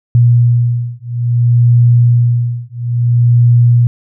sine beating tone pair, 119.6 / 120.19 Hz, A#2 / B2, +45 / -47 cents, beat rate 0.59 Hz, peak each -10 dBFS, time 0.15-3.87 s, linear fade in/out 0 ms, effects none

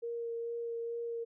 sine tone with vibrato, 466.2 Hz, A#4, in tune, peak -35 dBFS, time 0.02-1.25 s, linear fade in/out 20 ms, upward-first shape sine, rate 2.3 Hz, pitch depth 11 cents each way, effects none

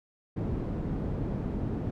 white low-pass noise, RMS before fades -32 dBFS, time 0.36-1.91 s, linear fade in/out 10 ms, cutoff 230 Hz, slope 12 dB/octave, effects none

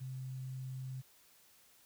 sine tone with quantisation, 130.4 Hz, C3, 5 cents flat, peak -40 dBFS, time 0-1.02 s, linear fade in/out 20 ms, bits 11, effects white hiss -65 dBFS RMS until 1.85 s

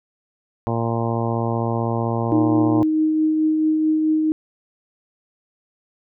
harmonic tone, 115.7 Hz, A#2, 13 cents flat, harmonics 1 / 2 / 3 / 4 / 5 / 6 / 7 / 8 / 9, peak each -23 / -26 / -28 / -29 / -30 / -31 / -31 / -32 / -33 dBFS, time 0.67-2.83 s, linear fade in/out 0 ms
sine tone with tremolo, 312 Hz, D#4, 5 cents sharp, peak -14 dBFS, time 2.32-4.32 s, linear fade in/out 0 ms, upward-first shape triangle, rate 4.6 Hz, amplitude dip 30%
effects none

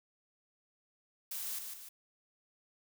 blue noise with echo, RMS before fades -40 dBFS, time 1.31-1.59 s, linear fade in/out 5 ms, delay 150 ms, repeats 2, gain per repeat -5 dB, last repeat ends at 1.89 s, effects none

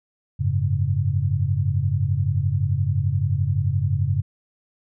sine chord, F# suspended second, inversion none, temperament just, 92.5 / 104.06 / 138.75 Hz, F#2 / G#2 / C#3, 0 / +4 / +2 cents, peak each -23 dBFS, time 0.39-4.22 s, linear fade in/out 20 ms, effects none

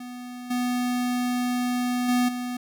square tone with level steps, 246.9 Hz, B3, in tune, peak -36 / -24 / -20 / -29 dBFS, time 0-2.57 s, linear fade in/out 5 ms, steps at 0.5 / 2.08 / 2.28 s, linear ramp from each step 10 ms, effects none

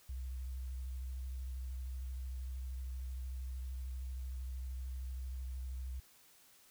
sine tone with vibrato, 64 Hz, C2, 38 cents flat, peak -39 dBFS, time 0.09-6 s, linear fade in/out 5 ms, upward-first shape sine, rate 13 Hz, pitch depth 37 cents each way, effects white hiss -64 dBFS RMS until 6.7 s

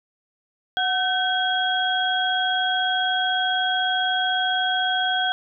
sine tone cluster, 738 / 1530 / 3292 Hz, F#5 / G6 / G#7, -5 / -42 / -16 cents, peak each -24 dBFS, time 0.77-5.32 s, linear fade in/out 0 ms, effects none

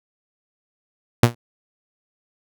sawtooth tone with exponential decay, 118.7 Hz, A#2, 32 cents sharp, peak -3 dBFS, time 1.23-1.35 s, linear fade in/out 5 ms, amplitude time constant 24 ms, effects none

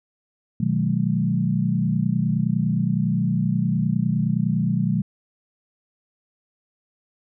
sine chord, B dominant seventh, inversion none, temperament equal with one note detuned, 123.47 / 155.56 / 185 / 215 Hz, B2 / D#3 / F#3 / A3, 0 / 0 / 0 / -40 cents, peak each -25 / -24 / -23 / -25 dBFS, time 0.6-5.02 s, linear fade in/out 5 ms, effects none

